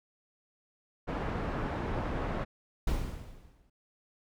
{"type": "low-pass noise", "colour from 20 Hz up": "pink", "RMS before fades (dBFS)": -34, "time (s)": [1.07, 2.45], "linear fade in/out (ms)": 20, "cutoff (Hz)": 1400, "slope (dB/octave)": 12}
{"type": "noise with exponential decay", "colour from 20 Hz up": "brown", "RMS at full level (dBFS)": -27, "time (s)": [2.87, 3.7], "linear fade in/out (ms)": 5, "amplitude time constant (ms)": 180}
{"effects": []}